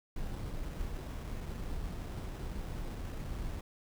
brown noise with sample-and-hold, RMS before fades -39 dBFS, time 0.16-3.61 s, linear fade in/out 5 ms, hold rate 4410 Hz, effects none

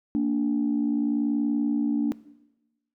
sine tone pair together, 229.6 / 290.4 Hz, A#3 / D4, -26 / -19 cents, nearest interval major third, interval 407 cents, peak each -24 / -22 dBFS, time 0.15-2.12 s, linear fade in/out 0 ms, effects noise-tail reverb RT60 1.0 s tail -19 dB re dry + tanh soft clip ceiling -16 dBFS

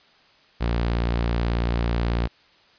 sawtooth tone, 58.3 Hz, A#1, 1 cent sharp, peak -17 dBFS, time 0.6-2.28 s, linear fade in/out 20 ms, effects white hiss -56 dBFS RMS until 2.78 s + resampled to 11025 Hz

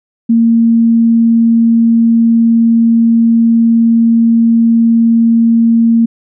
sine tone, 229.8 Hz, A#3, 25 cents flat, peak -5 dBFS, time 0.29-6.06 s, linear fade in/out 10 ms, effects none

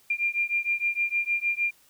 sine beating tone pair, 2391 / 2397.5 Hz, D7 / D7, +30 / +35 cents, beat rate 6.5 Hz, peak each -27 dBFS, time 0.1-1.71 s, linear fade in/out 5 ms, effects white hiss -60 dBFS RMS until 1.89 s

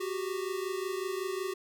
square tone pair together, 370 / 395.4 Hz, F#4 / G4, 0 / +15 cents, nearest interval minor second, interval 115 cents, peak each -35 / -37 dBFS, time 0-1.54 s, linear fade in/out 10 ms, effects none

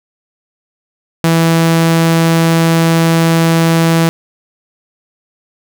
sawtooth tone, 164.81 Hz, E3, in tune, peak -4 dBFS, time 1.24-4.09 s, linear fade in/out 0 ms, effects none

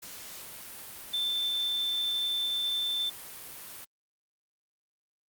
sine tone in noise, 3544 Hz, A7, 12 cents sharp, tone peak -27 dBFS, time 1.13-3.1 s, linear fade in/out 10 ms, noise white, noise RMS -44 dBFS, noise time 0.02-3.85 s, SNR +14 dB, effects Opus 48 kbps

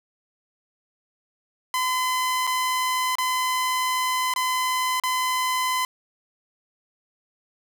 sawtooth tone with dropouts, 1019 Hz, C6, 46 cents flat, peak -18 dBFS, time 1.74-5.85 s, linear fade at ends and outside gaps 1 ms, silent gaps 2.469-2.474 / 3.154-3.184 / 4.338-4.361 / 4.999-5.036 s, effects none

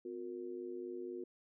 sine tone with amplitude modulation, 359.8 Hz, F#4, 48 cents flat, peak -37 dBFS, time 0.05-1.24 s, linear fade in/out 5 ms, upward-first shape sine, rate 104 Hz, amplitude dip 90%, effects none

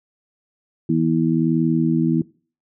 harmonic tone, 81.2 Hz, E2, 26 cents flat, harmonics 2 / 3 / 4, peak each -20 / -20 / -20 dBFS, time 0.89-2.22 s, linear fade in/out 5 ms, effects noise-tail reverb RT60 0.4 s tail -21 dB re dry

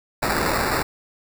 violet noise with sample-and-hold, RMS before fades -22 dBFS, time 0.22-0.83 s, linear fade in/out 10 ms, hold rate 3150 Hz, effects none

